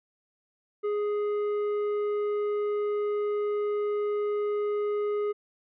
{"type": "tone with tanh clipping", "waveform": "sine", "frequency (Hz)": 415.3, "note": "G#4", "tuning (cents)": 0, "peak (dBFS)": -27, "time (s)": [0.83, 5.33], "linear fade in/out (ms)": 20, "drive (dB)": 8, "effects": []}